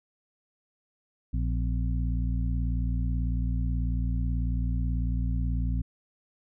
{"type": "harmonic tone with a mistuned harmonic", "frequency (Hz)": 58.27, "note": "A#1", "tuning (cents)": 0, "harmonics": [1, 2, 3, 4], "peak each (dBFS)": [-26, -32, -36, -38], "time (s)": [1.33, 5.82], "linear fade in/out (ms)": 10, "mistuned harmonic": 4, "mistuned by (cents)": 150, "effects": []}